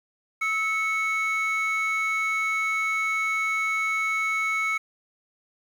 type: tone pair together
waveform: triangle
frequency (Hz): 1300.5 / 2210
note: E6 / C#7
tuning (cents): -24 / -6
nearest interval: major sixth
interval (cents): 918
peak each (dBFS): -26 / -22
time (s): 0.41-4.78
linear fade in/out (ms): 10
effects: tanh soft clip ceiling -15 dBFS + 9-bit